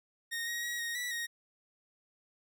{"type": "tone with pitch steps", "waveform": "sawtooth", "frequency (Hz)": [1854, 1887, 1905, 1868, 1954, 1872], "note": ["A#6", "A#6", "A#6", "A#6", "B6", "A#6"], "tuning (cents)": [-10, 21, 37, 3, -19, 7], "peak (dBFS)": -31, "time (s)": [0.31, 1.27], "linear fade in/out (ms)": 20, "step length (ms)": 160, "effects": []}